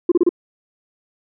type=tone bursts; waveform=sine; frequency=349.2 Hz; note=F4; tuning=in tune; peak=-8 dBFS; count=4; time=0.09-0.292 s; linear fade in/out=5 ms; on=28 ms; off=30 ms; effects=tanh soft clip ceiling -7 dBFS